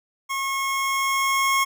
25% pulse tone with level ramp, 1087 Hz, C#6, 34 cents flat, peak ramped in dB -21 to -14 dBFS, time 0.29-1.65 s, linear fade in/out 20 ms, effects none

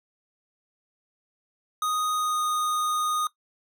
square tone with pitch glide, 1244.5 to 1235.2 Hz, D#6 to D#6, 0 to -13 cents, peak -25 dBFS, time 1.82-3.27 s, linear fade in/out 2 ms, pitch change -13 cents, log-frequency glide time 2.14-2.45 s, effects noise-tail reverb RT60 0.1 s tail -17 dB re dry

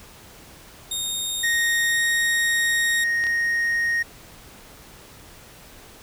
20% pulse tone with pitch glide, 3700 to 3739 Hz, A#7 to A#7, -14 to +4 cents, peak -19 dBFS, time 0.91-3.04 s, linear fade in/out 5 ms, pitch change +18 cents, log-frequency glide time 1.89-2.05 s
triangle tone, 1864.7 Hz, A#6, in tune, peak -18 dBFS, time 1.43-4.03 s, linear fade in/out 10 ms
clicks, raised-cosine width 0.2 ms, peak -17 dBFS, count 2, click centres 3.239 / 3.268 s
effects pink hiss -46 dBFS RMS until 6.02 s

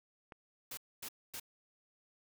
click, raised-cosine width 0.5 ms, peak -34 dBFS, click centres 0.322 s
white noise bursts, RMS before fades -44 dBFS, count 3, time 0.71-1.399 s, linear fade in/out 5 ms, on 63 ms, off 250 ms
effects none

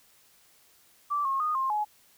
sine tone with pitch steps, 1165 / 1081 / 1232 / 1061 / 843 Hz, D6 / C#6 / D#6 / C6 / G#5, -14 / -44 / -17 / +24 / +26 cents, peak -25 dBFS, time 1.1-1.85 s, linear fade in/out 20 ms, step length 150 ms, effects white hiss -61 dBFS RMS until 2.17 s

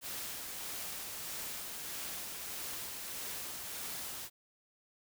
white noise with tremolo, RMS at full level -41 dBFS, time 0.01-4.3 s, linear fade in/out 50 ms, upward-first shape sine, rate 1.6 Hz, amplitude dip 25%, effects none

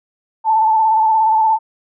sine tone with vibrato, 880 Hz, A5, in tune, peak -10 dBFS, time 0.44-1.59 s, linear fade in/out 50 ms, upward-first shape square, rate 17 Hz, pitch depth 28 cents each way, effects none

